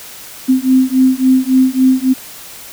sine beating tone pair, 258 / 261.6 Hz, C4 / C4, -24 / 0 cents, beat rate 3.6 Hz, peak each -11 dBFS, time 0.48-2.14 s, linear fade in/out 20 ms, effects white hiss -33 dBFS RMS until 2.72 s

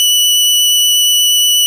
sawtooth tone with vibrato, 2960 Hz, F#7, in tune, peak -5 dBFS, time 0-1.66 s, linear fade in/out 0 ms, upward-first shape triangle, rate 8.4 Hz, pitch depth 10 cents each way, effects 7-bit

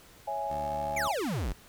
sine chord, C# minor, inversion none, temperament equal, 554.4 / 659.3 / 830.6 Hz, C#5 / E5 / G#5, 0 / 0 / 0 cents, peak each -38 / -37 / -32 dBFS, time 0.27-1.12 s, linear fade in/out 10 ms
15% pulse tone, 73.42 Hz, D2, in tune, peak -34 dBFS, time 0.5-1.08 s, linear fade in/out 5 ms
square exponential sweep, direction down, 2462 to 38.89 Hz, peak -30 dBFS, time 0.96-1.53 s, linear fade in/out 10 ms
effects pink hiss -55 dBFS RMS until 1.68 s

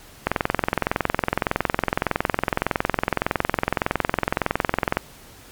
click train, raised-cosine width 0.5 ms, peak -3 dBFS, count 103, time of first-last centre 0.27-4.97 s, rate 21.7 Hz, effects pink hiss -46 dBFS RMS until 5.51 s + MP3 96 kbps

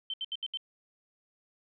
sine tone bursts, 3097 Hz, G7, 22 cents flat, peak -32 dBFS, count 5, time 0.1-0.573 s, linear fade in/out 2 ms, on 37 ms, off 72 ms, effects none

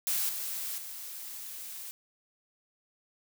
blue noise with level steps, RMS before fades -30 / -36 / -42 dBFS, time 0.07-1.91 s, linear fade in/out 0 ms, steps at 0.29 / 0.78 s, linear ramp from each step 2 ms, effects none

